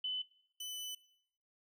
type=tone pair in turn; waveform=sine / sawtooth; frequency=3016 / 3001 Hz; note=F#7 / F#7; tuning=+32 / +24 cents; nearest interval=unison; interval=8 cents; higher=first; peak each=-34 / -38 dBFS; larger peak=first; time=0.04-0.22 / 0.6-0.95 s; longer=second; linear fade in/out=5 ms; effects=noise-tail reverb RT60 0.7 s tail -19 dB re dry